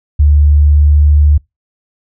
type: tone with pitch glide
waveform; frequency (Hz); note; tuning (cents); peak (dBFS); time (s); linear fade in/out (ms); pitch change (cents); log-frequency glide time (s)
sine; 73.42 to 73.89; D2 to D2; 0 to +11; -4; 0.19-1.38; 10; +11; 0.43-1.05
effects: noise-tail reverb RT60 0.2 s tail -26 dB re dry